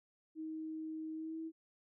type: tone with pitch glide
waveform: sine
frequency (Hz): 315.9 to 322.9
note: D#4 to E4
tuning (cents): +26 to -36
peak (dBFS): -40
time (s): 0.35-1.52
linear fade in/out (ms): 50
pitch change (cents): +38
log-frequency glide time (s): 1.14-1.39
effects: none